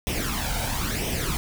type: noise with flanger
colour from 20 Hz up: pink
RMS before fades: -27 dBFS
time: 0.07-1.37 s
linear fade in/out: 0 ms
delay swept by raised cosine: 0.34 to 1.34 ms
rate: 1 Hz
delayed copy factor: +0.65
effects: none